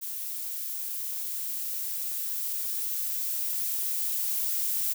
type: noise with level ramp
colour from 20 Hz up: violet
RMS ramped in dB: -35 to -28 dBFS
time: 0.01-4.94 s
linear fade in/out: 20 ms
effects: none